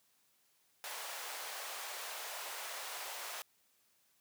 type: high-pass noise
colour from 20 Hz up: pink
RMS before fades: -44 dBFS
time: 0.84-3.42 s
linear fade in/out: 0 ms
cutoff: 600 Hz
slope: 24 dB/octave
effects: white hiss -73 dBFS RMS until 4.2 s + high-pass 80 Hz 12 dB/octave